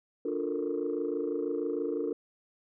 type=chord; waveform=sine; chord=Bb major seventh; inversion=first; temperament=equal with one note detuned; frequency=293.7 / 352.3 / 440 / 466.2 Hz; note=D4 / F4 / A4 / Bb4; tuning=0 / +15 / 0 / 0 cents; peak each=-34 dBFS; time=0.25-2.13 s; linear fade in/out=5 ms; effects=tanh soft clip ceiling -22 dBFS